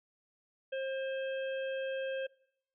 harmonic tone with a mistuned harmonic, 533 Hz, C5, 32 cents sharp, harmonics 1 / 3 / 5 / 6, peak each -34 / -44 / -48 / -50 dBFS, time 0.72-2.27 s, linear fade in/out 10 ms, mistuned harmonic 5, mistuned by -37 cents, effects noise-tail reverb RT60 0.7 s tail -22 dB re dry

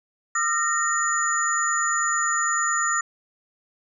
sine tone cluster, 1212 / 1361 / 1848 / 6970 Hz, D#6 / F6 / A#6 / A8, -46 / -45 / -16 / -17 cents, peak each -26 dBFS, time 0.35-3.01 s, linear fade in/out 5 ms, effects none

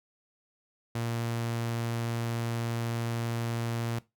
sawtooth tone, 116.54 Hz, A#2, in tune, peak -26 dBFS, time 0.95-3.99 s, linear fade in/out 5 ms, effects noise-tail reverb RT60 0.2 s tail -18 dB re dry

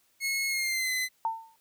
sawtooth tone with pitch glide, 2176 to 2030 Hz, C#7 to B6, -33 to +47 cents, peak -24 dBFS, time 0.2-1.09 s, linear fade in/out 50 ms, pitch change -120 cents, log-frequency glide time 0.48-0.92 s
sine tone with exponential decay, 901 Hz, A5, 41 cents sharp, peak -23 dBFS, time 1.25-1.56 s, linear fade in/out 1 ms, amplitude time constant 67 ms
effects white hiss -68 dBFS RMS until 1.6 s

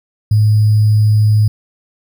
sine tone with sample-and-hold, 106.6 Hz, G#2, 46 cents sharp, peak -7 dBFS, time 0.31-1.48 s, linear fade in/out 5 ms, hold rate 4900 Hz, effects none

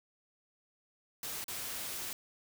white noise with dropouts, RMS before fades -40 dBFS, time 1.23-2.13 s, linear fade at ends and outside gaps 2 ms, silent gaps 1.442-1.481 s, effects none

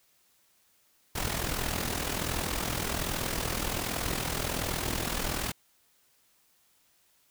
pink noise with amplitude modulation, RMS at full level -29 dBFS, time 1.15-5.52 s, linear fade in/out 10 ms, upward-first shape sine, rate 41.3 Hz, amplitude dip 65%, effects white hiss -67 dBFS RMS until 7.3 s

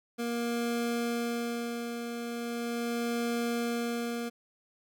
25% pulse tone with tremolo, 235.7 Hz, A#3, 19 cents sharp, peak -25 dBFS, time 0.18-4.3 s, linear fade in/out 20 ms, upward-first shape sine, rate 0.39 Hz, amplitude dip 50%, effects none

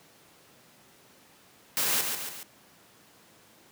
white noise with echo, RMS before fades -27 dBFS, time 1.77-2.01 s, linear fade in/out 0 ms, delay 140 ms, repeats 3, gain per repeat -5 dB, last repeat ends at 2.43 s, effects pink hiss -57 dBFS RMS until 3.71 s + high-pass 150 Hz 12 dB/octave

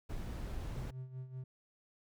brown noise, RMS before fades -41 dBFS, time 0.09-0.91 s, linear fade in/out 10 ms
triangle tone with tremolo, 129.3 Hz, C3, 20 cents flat, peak -38 dBFS, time 0.76-1.44 s, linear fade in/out 5 ms, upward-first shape sine, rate 5.2 Hz, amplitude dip 70%
effects none

